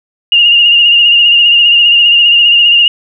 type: tone with vibrato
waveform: sine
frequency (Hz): 2829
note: F7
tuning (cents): +22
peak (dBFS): -3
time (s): 0.32-2.88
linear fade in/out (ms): 2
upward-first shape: sine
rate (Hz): 15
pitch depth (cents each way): 36
effects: none